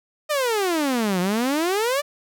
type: exponential two-way sweep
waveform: sawtooth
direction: down then up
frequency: 622.3 to 174.4 to 599 Hz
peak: -16 dBFS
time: 0.29-2.02 s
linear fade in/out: 20 ms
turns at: 1.2 s
effects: none